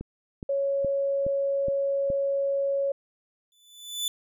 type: click train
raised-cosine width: 3 ms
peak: -22 dBFS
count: 6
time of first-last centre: 0.01-2.102 s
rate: 2.39 Hz
type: tone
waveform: sine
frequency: 554.4 Hz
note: C#5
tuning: in tune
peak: -23 dBFS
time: 0.49-2.92 s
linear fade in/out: 5 ms
type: tone with exponential growth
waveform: sawtooth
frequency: 3491 Hz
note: A7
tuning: 14 cents flat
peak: -21 dBFS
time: 3.52-4.08 s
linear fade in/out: 1 ms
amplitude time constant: 120 ms
effects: none